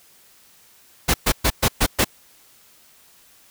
pink noise bursts, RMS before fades -17 dBFS, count 6, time 1.08-2.046 s, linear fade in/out 10 ms, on 61 ms, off 120 ms, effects white hiss -53 dBFS RMS until 3.5 s

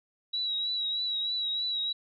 sine tone with vibrato, 3885 Hz, B7, 29 cents flat, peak -28 dBFS, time 0.33-1.93 s, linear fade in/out 10 ms, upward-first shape triangle, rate 3.2 Hz, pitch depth 44 cents each way, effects none

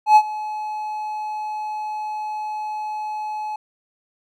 triangle tone with ADSR envelope, 853 Hz, G#5, 46 cents sharp, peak -4 dBFS, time 0.06-3.56 s, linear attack 100 ms, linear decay 60 ms, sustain -19 dB, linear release 4 ms, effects none

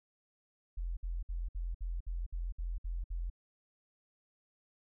sine tone bursts, 42.85 Hz, F1, 32 cents flat, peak -34 dBFS, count 10, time 0.77-3.301 s, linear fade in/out 10 ms, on 200 ms, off 59 ms, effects none

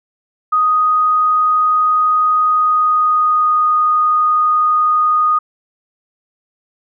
sine tone with pitch glide, 1246 to 1236 Hz, D#6 to D#6, +2 to -12 cents, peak -10 dBFS, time 0.52-5.39 s, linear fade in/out 10 ms, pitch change -14 cents, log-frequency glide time 2.45-3.69 s, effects none

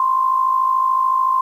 sine tone with amplitude modulation, 1046.5 Hz, C6, in tune, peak -11 dBFS, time 0-1.41 s, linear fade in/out 2 ms, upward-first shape sine, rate 53.7 Hz, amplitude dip 60%, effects 8-bit

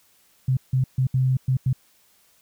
sine tone bursts at uneven times, 130 Hz, C3, 11 cents flat, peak -17 dBFS, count 6, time 0.48-0.57 / 0.73-0.84 / 0.98-1.07 / 1.14-1.37 / 1.48-1.57 / 1.66-1.73 s, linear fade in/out 5 ms, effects white hiss -60 dBFS RMS until 2.41 s

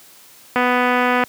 click train, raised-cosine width 0.5 ms, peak -3 dBFS, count 169, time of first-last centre 0.56-1.237 s, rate 248 Hz, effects white hiss -46 dBFS RMS until 1.28 s + high-pass 100 Hz 12 dB/octave

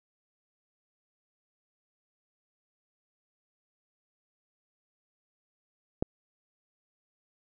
click, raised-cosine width 2 ms, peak -13 dBFS, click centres 6.025 s, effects none

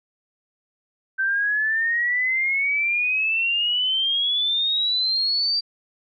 sine exponential sweep, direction up, 1545 to 4699 Hz, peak -19 dBFS, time 1.18-5.61 s, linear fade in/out 20 ms, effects none

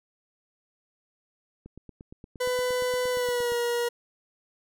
click train, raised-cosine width 3 ms, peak -31 dBFS, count 17, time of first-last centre 1.66-3.52 s, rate 8.6 Hz
40% pulse tone with pitch glide, 500 to 477.1 Hz, B4 to A#4, +21 to +40 cents, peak -24 dBFS, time 2.4-3.89 s, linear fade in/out 10 ms, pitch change -81 cents, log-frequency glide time 3.11-3.54 s
effects none

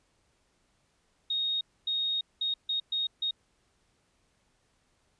sine tone bursts at uneven times, 3729 Hz, A#7, in tune, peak -27 dBFS, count 6, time 1.3-1.61 / 1.87-2.21 / 2.41-2.54 / 2.69-2.8 / 2.92-3.07 / 3.22-3.31 s, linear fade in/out 5 ms, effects pink hiss -71 dBFS RMS until 5.19 s + resampled to 22050 Hz

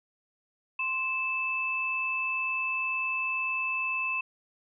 sine tone pair together, 1042 / 2629 Hz, C6 / E7, -7 / -5 cents, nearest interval octave + major third, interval 1602 cents, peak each -35 / -28 dBFS, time 0.79-4.21 s, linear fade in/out 5 ms, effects none

